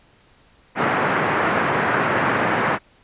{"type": "band-pass noise", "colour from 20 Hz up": "white", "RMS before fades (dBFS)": -20, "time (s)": [0.75, 2.79], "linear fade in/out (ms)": 50, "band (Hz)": [110, 1800], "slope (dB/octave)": 24, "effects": ["pink hiss -55 dBFS RMS until 3.03 s", "resampled to 8000 Hz"]}